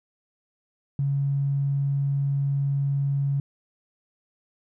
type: tone with tanh clipping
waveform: triangle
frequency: 139.6 Hz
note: C#3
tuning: 13 cents sharp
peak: -21 dBFS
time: 0.99-3.4 s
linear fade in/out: 2 ms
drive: 3 dB
effects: none